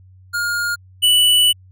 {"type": "tone pair in turn", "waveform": "square", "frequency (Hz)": [1420, 2965], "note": ["F6", "F#7"], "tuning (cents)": [28, 3], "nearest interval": "octave + minor second", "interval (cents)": 1275, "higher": "second", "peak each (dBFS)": [-19, -11], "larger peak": "second", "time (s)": [[0.33, 0.76], [1.02, 1.53]], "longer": "second", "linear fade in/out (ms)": 20, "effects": ["added 93 Hz sine -43 dBFS peak until 1.71 s"]}